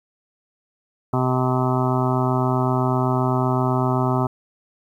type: harmonic tone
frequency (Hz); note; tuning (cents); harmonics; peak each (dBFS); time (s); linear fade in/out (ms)
127.8; C3; -40; 1 / 2 / 3 / 5 / 6 / 7 / 8 / 9 / 10; -21 / -24 / -26 / -28 / -29 / -29 / -30 / -31 / -31; 1.13-4.27; 5
effects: 9-bit